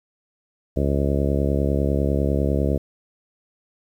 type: harmonic tone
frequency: 70 Hz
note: C#2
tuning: 18 cents sharp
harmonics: 1 / 2 / 3 / 4 / 5 / 6 / 7 / 8 / 9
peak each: -22 / -25 / -27 / -28 / -29 / -30 / -30 / -31 / -32 dBFS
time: 0.76-2.78 s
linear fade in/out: 10 ms
effects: 9-bit